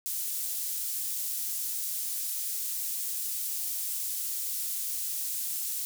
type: high-pass noise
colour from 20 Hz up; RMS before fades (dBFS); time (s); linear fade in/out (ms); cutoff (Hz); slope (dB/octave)
pink; -33; 0.06-5.85; 0; 9300; 12
effects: none